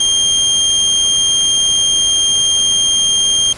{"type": "tone with amplitude modulation", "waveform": "25% pulse", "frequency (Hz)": 3200, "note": "G7", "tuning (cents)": 35, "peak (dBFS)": -6, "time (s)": [0, 3.53], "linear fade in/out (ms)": 5, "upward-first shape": "sine", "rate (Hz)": 81.2, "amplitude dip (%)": 25, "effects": ["pink hiss -32 dBFS RMS until 3.57 s", "resampled to 24000 Hz"]}